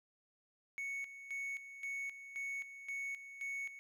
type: tone with tremolo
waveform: triangle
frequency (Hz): 2217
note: C#7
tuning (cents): 0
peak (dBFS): -37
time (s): 0.78-3.79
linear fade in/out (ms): 0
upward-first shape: square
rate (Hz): 1.9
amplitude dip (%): 70
effects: none